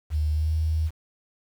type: tone with pitch glide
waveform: sine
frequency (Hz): 76.4 to 79.14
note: D#2 to D#2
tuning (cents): -31 to +30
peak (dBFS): -21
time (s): 0.1-0.91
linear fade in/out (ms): 50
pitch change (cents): +61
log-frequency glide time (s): 0.32-0.53
effects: 8-bit